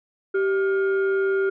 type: tone pair together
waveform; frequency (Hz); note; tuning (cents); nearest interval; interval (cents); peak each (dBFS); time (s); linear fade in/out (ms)
sine; 388.7 / 1416.7; G4 / F6; -15 / +24; octave + minor seventh; 2239; -18 / -26; 0.34-1.5; 10
effects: tanh soft clip ceiling -15 dBFS